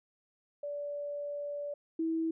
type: tone pair in turn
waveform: sine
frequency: 579 / 325 Hz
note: D5 / E4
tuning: -25 / -24 cents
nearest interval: minor seventh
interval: 999 cents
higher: first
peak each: -35 / -29 dBFS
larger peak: second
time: 0.63-1.74 / 1.99-2.31 s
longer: first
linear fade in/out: 5 ms
effects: none